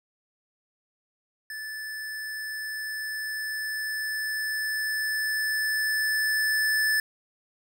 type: tone with level ramp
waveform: square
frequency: 1746 Hz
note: A6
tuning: 14 cents flat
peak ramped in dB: -35 to -22 dBFS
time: 1.5-7 s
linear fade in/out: 2 ms
effects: none